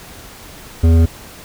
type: tone with hard clipping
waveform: sine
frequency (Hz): 82.41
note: E2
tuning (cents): 0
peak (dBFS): -9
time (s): 0.83-1.06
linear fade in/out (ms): 10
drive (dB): 11
effects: pink hiss -37 dBFS RMS until 1.44 s